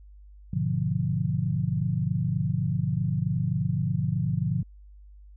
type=chord; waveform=sine; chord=G# diminished seventh; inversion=none; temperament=equal with one note detuned; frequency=102.69 / 123.47 / 146.83 / 174.61 Hz; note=G#2 / B2 / D3 / F3; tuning=-19 / 0 / 0 / 0 cents; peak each=-31 / -29 / -28 / -29 dBFS; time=0.53-4.63 s; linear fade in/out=5 ms; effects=added 50 Hz sine -46 dBFS peak until 5.36 s